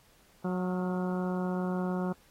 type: harmonic tone with a mistuned harmonic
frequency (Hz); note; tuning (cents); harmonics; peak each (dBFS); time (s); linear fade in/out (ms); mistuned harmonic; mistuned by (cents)
182.7; F#3; -22; 1 / 2 / 3 / 4 / 5 / 6 / 7 / 8; -30 / -36 / -40 / -42 / -44 / -46 / -47 / -48; 0.44-2.13; 10; 8; -51
effects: pink hiss -63 dBFS RMS until 2.3 s + AAC 48 kbps